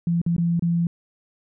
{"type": "tone with dropouts", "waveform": "sine", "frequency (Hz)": 170.1, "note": "F3", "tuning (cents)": -45, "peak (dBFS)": -18, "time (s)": [0.07, 0.87], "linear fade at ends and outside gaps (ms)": 2, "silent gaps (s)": [[0.216, 0.263], [0.365, 0.381], [0.595, 0.623]], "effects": []}